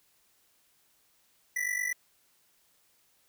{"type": "ring-modulated tone", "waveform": "square", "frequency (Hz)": 1975.5, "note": "B6", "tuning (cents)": 0, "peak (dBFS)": -27, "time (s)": [1.56, 1.93], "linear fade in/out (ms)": 0, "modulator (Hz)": 24.4, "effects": ["white hiss -68 dBFS RMS until 3.28 s"]}